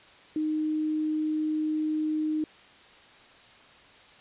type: tone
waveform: sine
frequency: 309.1 Hz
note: D#4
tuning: 11 cents flat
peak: -25 dBFS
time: 0.36-2.44 s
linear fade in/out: 2 ms
effects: white hiss -53 dBFS RMS until 4.2 s + resampled to 8000 Hz